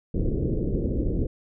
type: low-pass noise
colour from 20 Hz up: pink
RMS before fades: -25 dBFS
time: 0.14-1.27 s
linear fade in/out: 5 ms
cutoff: 490 Hz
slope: 48 dB/octave
effects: none